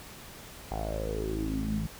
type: tone with low-pass filter sweep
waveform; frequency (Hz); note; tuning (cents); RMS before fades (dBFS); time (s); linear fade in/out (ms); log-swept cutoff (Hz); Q
sawtooth; 53.8; A1; -38; -32; 0.71-1.87; 5; 790 to 180; 9.2
effects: pink hiss -47 dBFS RMS until 1.99 s